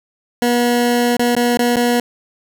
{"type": "tone with dropouts", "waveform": "20% pulse", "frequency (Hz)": 241.1, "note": "B3", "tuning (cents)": -41, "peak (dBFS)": -8, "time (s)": [0.42, 2], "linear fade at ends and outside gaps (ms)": 2, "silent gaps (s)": [[1.168, 1.194], [1.352, 1.365], [1.573, 1.591], [1.76, 1.767]], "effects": []}